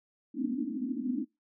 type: band-pass noise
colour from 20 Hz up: white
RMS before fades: -33 dBFS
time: 0.34-1.25 s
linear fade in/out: 20 ms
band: 220 to 300 Hz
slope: 96 dB/octave
effects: noise-tail reverb RT60 0.2 s tail -22 dB re dry